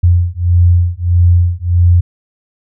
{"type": "beating tone pair", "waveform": "sine", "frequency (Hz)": [86.8, 88.4], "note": ["F2", "F2"], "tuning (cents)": [-10, 22], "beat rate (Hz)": 1.6, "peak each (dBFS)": -10, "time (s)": [0.03, 2.01], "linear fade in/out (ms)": 10, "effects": []}